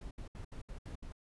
brown noise bursts, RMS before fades -45 dBFS, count 7, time 0.01-1.124 s, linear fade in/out 5 ms, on 100 ms, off 69 ms, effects resampled to 24000 Hz

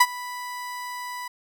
30% pulse tone with ADSR envelope, 987.8 Hz, B5, in tune, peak -8 dBFS, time 0-1.28 s, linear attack 8 ms, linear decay 48 ms, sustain -21 dB, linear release 6 ms, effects none

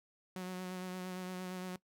sawtooth tone with vibrato, 183.6 Hz, F#3, 13 cents flat, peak -36 dBFS, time 0.36-1.76 s, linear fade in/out 2 ms, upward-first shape sine, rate 8.7 Hz, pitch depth 21 cents each way, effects noise-tail reverb RT60 0.1 s tail -20 dB re dry

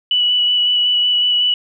sine tone with vibrato, 2952 Hz, F#7, 5 cents flat, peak -12 dBFS, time 0.11-1.54 s, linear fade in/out 2 ms, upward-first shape square, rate 5.4 Hz, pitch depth 10 cents each way, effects none

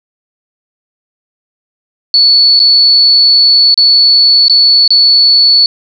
sine tone with dropouts, 4435 Hz, C#8, in tune, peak -3 dBFS, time 2.14-5.66 s, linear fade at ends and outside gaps 1 ms, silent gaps 2.593-2.6 / 3.743-3.776 / 4.482-4.497 / 4.878-4.905 s, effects none

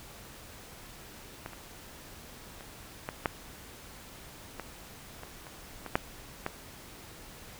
clicks, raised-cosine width 0.5 ms, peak -23 / -30 / -30 / -18 / -11 / -21 / -27 / -30 / -24 / -9 / -16 dBFS, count 11, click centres 1.461 / 1.533 / 2.608 / 3.089 / 3.258 / 4.597 / 5.234 / 5.468 / 5.863 / 5.955 / 6.464 s, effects pink hiss -49 dBFS RMS until 7.59 s

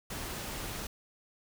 pink noise, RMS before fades -39 dBFS, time 0.1-0.87 s, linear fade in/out 5 ms, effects none

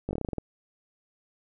slowing click train, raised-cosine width 2 ms, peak -17 dBFS, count 10, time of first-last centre 0.09-0.383 s, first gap 19 ms, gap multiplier 1.13, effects none

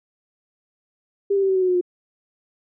sine tone with pitch steps, 399.3 / 392.9 / 386.6 / 380.4 / 374.3 / 368.3 / 362.4 / 356.6 Hz, G4 / G4 / G4 / F#4 / F#4 / F#4 / F#4 / F4, +32 / +4 / -24 / +48 / +20 / -8 / -36 / +36 cents, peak -16 dBFS, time 1.3-1.812 s, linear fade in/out 10 ms, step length 64 ms, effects none

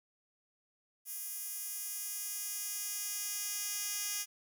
10% pulse tone with high-pass filter sweep, 410 Hz, G#4, 22 cents flat, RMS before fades -39 dBFS, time 1.05-4.26 s, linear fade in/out 50 ms, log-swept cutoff 11000 to 5100 Hz, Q 0.78, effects none

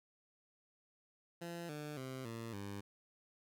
15% pulse tone with pitch steps, 170.8 / 149.55 / 130.95 / 114.66 / 100.39 Hz, F3 / D3 / C3 / A#2 / G2, -38 / +32 / +2 / -28 / +42 cents, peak -37 dBFS, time 1.41-2.81 s, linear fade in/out 10 ms, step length 280 ms, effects none

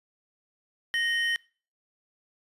triangle tone pair together, 1864.7 / 3046 Hz, A#6 / F#7, 0 / +50 cents, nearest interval minor sixth, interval 850 cents, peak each -24 / -29 dBFS, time 0.94-1.36 s, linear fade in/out 0 ms, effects noise-tail reverb RT60 0.4 s tail -24 dB re dry + resampled to 32000 Hz

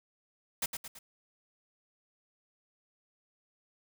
white noise with echo, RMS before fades -32 dBFS, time 0.62-0.66 s, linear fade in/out 5 ms, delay 110 ms, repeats 3, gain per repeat -6 dB, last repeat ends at 0.99 s, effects none

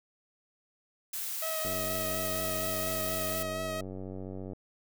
blue noise, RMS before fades -36 dBFS, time 1.13-3.43 s, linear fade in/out 5 ms
sawtooth tone with vibrato, 638 Hz, D#5, 43 cents sharp, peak -30 dBFS, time 1.42-3.81 s, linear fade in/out 5 ms, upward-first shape triangle, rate 4.2 Hz, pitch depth 22 cents each way
click train, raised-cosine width 2 ms, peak -28 dBFS, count 274, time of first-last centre 1.65-4.533 s, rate 94.7 Hz
effects none

